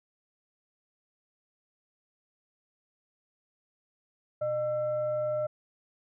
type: tone with frequency modulation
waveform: sine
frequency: 608 Hz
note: D#5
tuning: 40 cents flat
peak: -27 dBFS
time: 4.41-5.47 s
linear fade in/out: 10 ms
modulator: 732 Hz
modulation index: 0.32
effects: none